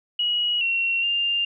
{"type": "tone with pitch steps", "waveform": "sine", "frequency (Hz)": [2907, 2733, 2798], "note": ["F#7", "F7", "F7"], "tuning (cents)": [-31, -38, 3], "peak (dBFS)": -20, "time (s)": [0.19, 1.45], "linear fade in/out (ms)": 5, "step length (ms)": 420, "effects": []}